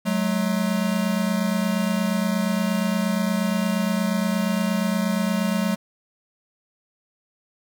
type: tone pair together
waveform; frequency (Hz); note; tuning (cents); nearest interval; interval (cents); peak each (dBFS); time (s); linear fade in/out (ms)
square; 185.8 / 214.3; F#3 / A3; +7 / -45; major second; 248; -24; 0.05-5.76; 20
effects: none